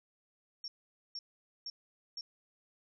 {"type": "tone bursts", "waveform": "sine", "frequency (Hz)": 5490, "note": "F8", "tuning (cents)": -31, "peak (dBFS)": -39, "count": 4, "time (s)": [0.64, 2.21], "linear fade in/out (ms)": 2, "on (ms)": 40, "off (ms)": 470, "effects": []}